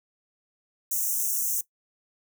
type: high-pass noise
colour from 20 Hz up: white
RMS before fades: -27 dBFS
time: 0.91-1.61 s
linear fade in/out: 5 ms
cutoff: 5800 Hz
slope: 96 dB/octave
effects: noise-tail reverb RT60 0.1 s tail -18 dB re dry